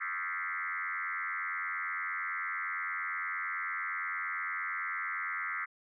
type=tone with frequency modulation; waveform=sine; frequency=1661.2 Hz; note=G#6; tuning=in tune; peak=-33 dBFS; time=0-5.66 s; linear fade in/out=20 ms; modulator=88.8 Hz; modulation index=5.2; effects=none